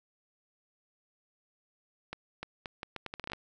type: accelerating click train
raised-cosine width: 0.3 ms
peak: -22 dBFS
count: 13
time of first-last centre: 2.13-3.334 s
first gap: 300 ms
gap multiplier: 0.76
effects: none